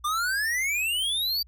square exponential sweep, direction up, 1174.7 to 4699 Hz, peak -25 dBFS, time 0.04-1.43 s, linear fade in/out 10 ms, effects added 60 Hz sine -50 dBFS peak until 1.47 s

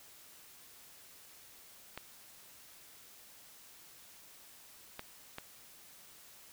clicks, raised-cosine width 0.3 ms, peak -25 dBFS, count 3, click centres 1.976 / 4.994 / 5.384 s, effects white hiss -57 dBFS RMS until 6.52 s

